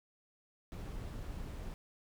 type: noise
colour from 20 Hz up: brown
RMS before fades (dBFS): -43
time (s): 0.72-1.74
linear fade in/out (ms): 0
effects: none